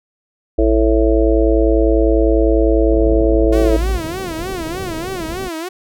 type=tone; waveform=sine; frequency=55 Hz; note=A1; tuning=in tune; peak=-14 dBFS; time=0.58-3.98 s; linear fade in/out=10 ms
type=harmonic tone; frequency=110 Hz; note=A2; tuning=in tune; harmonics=3 / 4 / 5 / 6; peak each=-15 / -17 / -19 / -21 dBFS; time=0.58-3.77 s; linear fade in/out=10 ms
type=low-pass noise; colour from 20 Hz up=pink; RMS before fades=-29 dBFS; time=2.9-5.49 s; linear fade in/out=20 ms; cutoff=580 Hz; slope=24 dB/octave
type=tone with vibrato; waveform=sawtooth; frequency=349.2 Hz; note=F4; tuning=in tune; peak=-19 dBFS; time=3.52-5.69 s; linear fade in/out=10 ms; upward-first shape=sine; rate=3.3 Hz; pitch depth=170 cents each way
effects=none